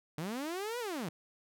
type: linear two-way sweep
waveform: sawtooth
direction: up then down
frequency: 143.7 to 501 to 143.7 Hz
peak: -32 dBFS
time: 0.18-1.09 s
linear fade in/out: 2 ms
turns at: 0.79 s
effects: none